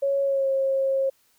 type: tone with pitch glide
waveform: sine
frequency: 554 to 538.9 Hz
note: C#5 to C#5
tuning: -1 to -49 cents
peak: -20 dBFS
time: 0.02-1.1 s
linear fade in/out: 10 ms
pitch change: -48 cents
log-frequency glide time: 0.23-0.48 s
effects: white hiss -64 dBFS RMS until 1.38 s